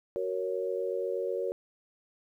sine chord, F# major, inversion none, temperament equal with one note detuned, 372.8 / 466.2 / 554.4 Hz, F#4 / A#4 / C#5, +13 / 0 / 0 cents, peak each -34 / -33 / -34 dBFS, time 0.16-1.52 s, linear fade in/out 0 ms, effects 11-bit

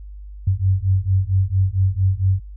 sine beating tone pair, 93.1 / 97.5 Hz, F#2 / G2, +11 / -9 cents, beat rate 4.4 Hz, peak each -18 dBFS, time 0.47-2.4 s, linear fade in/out 5 ms, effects added 50 Hz sine -33 dBFS peak until 2.56 s

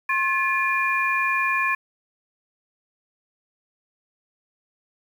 sine tone cluster, 1072 / 1730 / 2415 Hz, C6 / A6 / D7, +42 / -30 / +48 cents, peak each -24 dBFS, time 0.09-1.75 s, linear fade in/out 5 ms, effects 8-bit

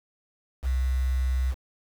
sine tone with quantisation, 64.4 Hz, C2, 27 cents flat, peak -22 dBFS, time 0.62-1.55 s, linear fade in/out 50 ms, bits 7, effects none

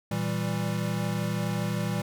square chord, E diminished, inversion second, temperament equal with one note detuned, 116.54 / 163.58 / 196 Hz, Bb2 / E3 / G3, 0 / -13 / 0 cents, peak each -32 dBFS, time 0.11-2.02 s, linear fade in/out 5 ms, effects none

